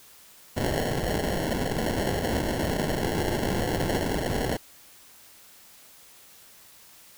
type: noise with sample-and-hold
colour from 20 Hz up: white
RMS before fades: -27 dBFS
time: 0.56-4.57 s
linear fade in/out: 10 ms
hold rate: 1225 Hz
effects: white hiss -52 dBFS RMS until 7.17 s